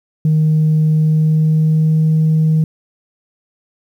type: tone with pitch glide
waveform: sine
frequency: 155.56 to 157.46 Hz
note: D#3 to D#3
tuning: 0 to +21 cents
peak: -8 dBFS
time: 0.25-2.64 s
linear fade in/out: 2 ms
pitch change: +21 cents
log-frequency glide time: 0.91-2.04 s
effects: tanh soft clip ceiling -7 dBFS + 8-bit